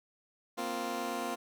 15% pulse chord, Bb suspended second, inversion none, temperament just, 233.1 / 262.2 / 349.6 Hz, Bb3 / C4 / F4, 0 / +4 / +2 cents, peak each -33 dBFS, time 0.57-1.36 s, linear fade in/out 20 ms, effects none

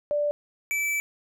sine / square tone pair in turn, 587.3 / 2314 Hz, D5 / D7, 0 / -26 cents, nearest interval 2 octaves, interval 2374 cents, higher second, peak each -22 / -25 dBFS, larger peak first, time 0.11-0.31 / 0.71-1 s, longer second, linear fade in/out 0 ms, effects none

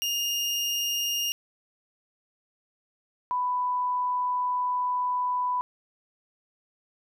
30% pulse / sine tone pair in turn, 2832 / 993.5 Hz, F7 / B5, +23 / +10 cents, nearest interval octave + tritone, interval 1813 cents, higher first, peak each -23 / -24 dBFS, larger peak first, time 0.02-1.32 / 3.31-5.61 s, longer second, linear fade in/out 0 ms, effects none

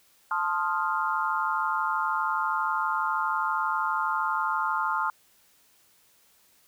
sine chord, F dominant seventh, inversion first, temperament equal, 880 / 1046.5 / 1244.5 / 1396.9 Hz, A5 / C6 / Eb6 / F6, 0 / 0 / 0 / 0 cents, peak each -30 dBFS, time 0.31-5.1 s, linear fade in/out 2 ms, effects white hiss -62 dBFS RMS until 6.67 s

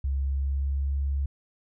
sine tone with pitch glide, 68.2 to 69.43 Hz, C#2 to C#2, -28 to +3 cents, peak -24 dBFS, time 0.04-1.26 s, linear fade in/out 5 ms, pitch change +31 cents, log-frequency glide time 0.19-0.95 s, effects none

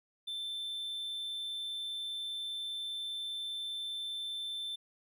triangle tone, 3545 Hz, A7, 12 cents sharp, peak -35 dBFS, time 0.27-4.76 s, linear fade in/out 10 ms, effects none

